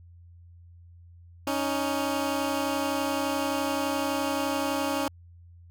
15% pulse tone pair together, 278.2 / 309.9 Hz, C#4 / D#4, +6 / -7 cents, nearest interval major second, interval 187 cents, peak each -21 / -25 dBFS, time 1.47-5.08 s, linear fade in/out 2 ms, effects added 86 Hz sine -48 dBFS peak until 5.7 s

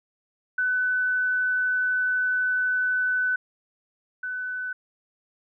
sine tone pair in turn, 1502 / 1502 Hz, F#6 / F#6, +26 / +26 cents, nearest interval unison, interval 0 cents, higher neither, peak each -21 / -28 dBFS, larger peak first, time 0.58-3.36 / 4.23-4.73 s, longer first, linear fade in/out 5 ms, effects none

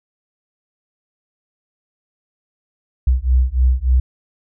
sine beating tone pair, 61.74 / 65.14 Hz, B1 / C2, 0 / -7 cents, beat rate 3.4 Hz, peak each -15 dBFS, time 3.07-4 s, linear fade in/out 5 ms, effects none

